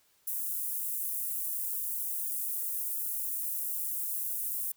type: high-pass noise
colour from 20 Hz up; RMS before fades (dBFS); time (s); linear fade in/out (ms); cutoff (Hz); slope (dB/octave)
pink; -34; 0.27-4.72; 5; 11000; 24
effects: white hiss -68 dBFS RMS until 4.76 s